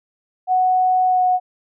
sine tone with pitch glide, 740 to 733.2 Hz, F#5 to F#5, 0 to -16 cents, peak -13 dBFS, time 0.47-1.4 s, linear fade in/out 50 ms, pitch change -16 cents, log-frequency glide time 1.06-1.23 s, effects none

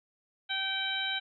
harmonic tone, 774 Hz, G5, 22 cents flat, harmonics 1 / 2 / 3 / 4 / 5, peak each -41 / -35 / -38 / -35 / -35 dBFS, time 0.49-1.2 s, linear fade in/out 20 ms, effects none

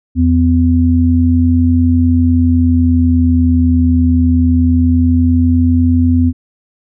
sine tone pair together, 84.02 / 252.3 Hz, E2 / B3, +34 / +37 cents, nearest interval octave + perfect fifth, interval 1903 cents, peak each -10 dBFS, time 0.15-6.33 s, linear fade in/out 50 ms, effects none

